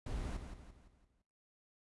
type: noise with echo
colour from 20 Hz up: brown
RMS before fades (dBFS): -40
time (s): 0.06-0.37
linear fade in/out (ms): 5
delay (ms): 170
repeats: 5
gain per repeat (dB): -7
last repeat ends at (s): 1.22
effects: noise-tail reverb RT60 0.6 s tail -19 dB re dry + resampled to 24000 Hz